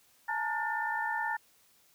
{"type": "tone cluster", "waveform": "sine", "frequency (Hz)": [858, 917, 1433, 1786], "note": ["A5", "A#5", "F6", "A6"], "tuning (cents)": [-44, -29, 44, 25], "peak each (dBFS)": [-36, -35, -39, -34], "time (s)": [0.28, 1.37], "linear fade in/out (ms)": 10, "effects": ["white hiss -65 dBFS RMS until 1.94 s"]}